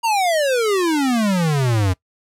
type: exponential sweep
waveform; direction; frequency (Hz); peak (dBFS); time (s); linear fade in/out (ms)
square; down; 950 to 89.2; -16; 0.03-1.94; 20
effects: noise-tail reverb RT60 0.1 s tail -20 dB re dry + low-pass 12000 Hz 12 dB/octave

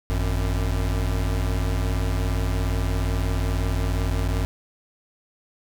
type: tone pair together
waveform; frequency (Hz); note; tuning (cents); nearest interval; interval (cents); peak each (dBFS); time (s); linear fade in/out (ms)
square; 51.18 / 91; G#1 / F#2; -25 / -28; minor seventh; 997; -24 / -26; 0.1-4.45; 0
effects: 9-bit

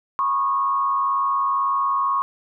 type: tone with frequency modulation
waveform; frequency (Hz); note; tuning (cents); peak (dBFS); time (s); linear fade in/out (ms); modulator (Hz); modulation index
sine; 1096; C#6; -20; -18; 0.19-2.22; 0; 102; 0.73
effects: none

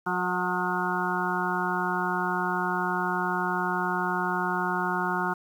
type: harmonic tone with a mistuned harmonic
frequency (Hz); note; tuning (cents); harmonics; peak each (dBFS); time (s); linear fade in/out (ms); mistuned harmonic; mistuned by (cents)
180; F#3; -47; 1 / 2 / 4 / 5 / 6 / 7 / 8; -33 / -33 / -34 / -31 / -34 / -33 / -31; 0.06-5.34; 10; 4; +28
effects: 9-bit

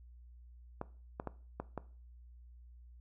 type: clicks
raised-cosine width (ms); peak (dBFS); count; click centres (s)
1; -24; 5; 0.814 / 1.199 / 1.273 / 1.6 / 1.777
effects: noise-tail reverb RT60 0.4 s tail -18 dB re dry + added 60 Hz sine -53 dBFS peak until 3 s

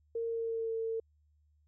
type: tone with pitch glide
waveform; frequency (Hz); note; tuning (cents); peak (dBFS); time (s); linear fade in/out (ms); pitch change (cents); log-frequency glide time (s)
sine; 460 to 450; A#4 to A4; -23 to +39; -32; 0.15-1; 5; -38; 0.26-0.75
effects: added 75 Hz sine -66 dBFS peak until 1.67 s

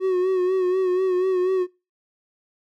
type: tone with vibrato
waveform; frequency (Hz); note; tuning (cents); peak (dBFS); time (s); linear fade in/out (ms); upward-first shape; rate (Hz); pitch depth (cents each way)
triangle; 370; F#4; 0; -16; 0-1.67; 50; sine; 4.1; 47
effects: noise-tail reverb RT60 0.3 s tail -24 dB re dry

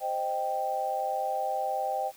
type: chord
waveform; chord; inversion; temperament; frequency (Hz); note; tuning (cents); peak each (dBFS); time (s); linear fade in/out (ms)
sine; C minor; none; equal; 523.3 / 622.3 / 784; C5 / Eb5 / G5; 0 / 0 / 0; -35 / -34 / -29; 0-2.12; 50
effects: white hiss -54 dBFS RMS until 2.16 s

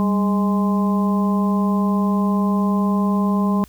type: harmonic tone with a mistuned harmonic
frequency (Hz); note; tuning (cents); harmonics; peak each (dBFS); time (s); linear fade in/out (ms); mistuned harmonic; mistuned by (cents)
207.7; G#3; 0; 1 / 2 / 3 / 4 / 5; -16 / -29 / -31 / -32 / -26; 0-3.64; 0; 1; -86
effects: added 60 Hz sine -47 dBFS peak until 3.68 s + white hiss -52 dBFS RMS until 3.68 s

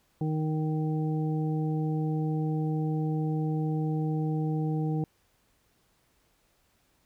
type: harmonic tone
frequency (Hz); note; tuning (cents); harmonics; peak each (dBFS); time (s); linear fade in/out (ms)
155.56; D#3; 0; 1 / 2 / 3 / 5; -27 / -33 / -38 / -41; 0.21-5.04; 2
effects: pink hiss -69 dBFS RMS until 7.05 s

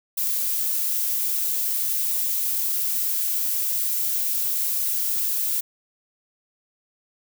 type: noise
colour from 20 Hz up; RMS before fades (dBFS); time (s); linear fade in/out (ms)
violet; -24; 0.17-5.61; 10
effects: none

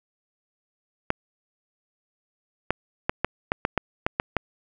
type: clicks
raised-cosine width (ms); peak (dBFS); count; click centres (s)
0.5; -6; 10; 1.104 / 2.706 / 3.095 / 3.246 / 3.519 / 3.651 / 3.777 / 4.065 / 4.199 / 4.367
effects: none

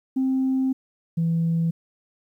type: tone pair in turn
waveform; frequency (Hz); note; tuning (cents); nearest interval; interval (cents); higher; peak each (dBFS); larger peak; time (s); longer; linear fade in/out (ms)
sine; 263 / 165.68; C4 / E3; +9 / +9; minor sixth; 800; first; -18; neither; 0.16-0.73 / 1.17-1.71; first; 10
effects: tanh soft clip ceiling -16 dBFS + 10-bit

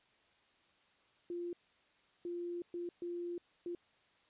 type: tone bursts at uneven times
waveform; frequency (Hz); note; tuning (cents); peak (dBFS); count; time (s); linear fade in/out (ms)
sine; 347.8; F4; -7; -38; 5; 1.3-1.53 / 2.25-2.62 / 2.74-2.89 / 3.02-3.38 / 3.66-3.75; 2
effects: white hiss -70 dBFS RMS until 4.29 s + resampled to 8000 Hz

